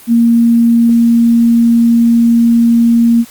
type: tone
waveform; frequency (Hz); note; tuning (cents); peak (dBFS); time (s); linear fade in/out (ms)
sine; 233.1; A#3; 0; -5; 0.07-3.25; 50
effects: white hiss -37 dBFS RMS until 3.3 s + Opus 32 kbps